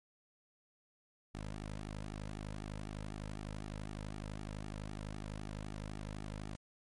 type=tone with flanger; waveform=sawtooth; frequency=51.91 Hz; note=G#1; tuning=in tune; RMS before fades=-44 dBFS; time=1.34-6.56 s; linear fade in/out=10 ms; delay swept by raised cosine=1.9 to 2.75 ms; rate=3.9 Hz; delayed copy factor=-0.8; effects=MP3 48 kbps